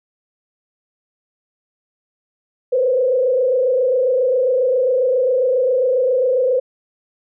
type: tone with frequency modulation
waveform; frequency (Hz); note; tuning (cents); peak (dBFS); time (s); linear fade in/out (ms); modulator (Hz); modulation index
sine; 510; C5; -44; -13; 2.72-6.6; 10; 27.4; 1
effects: none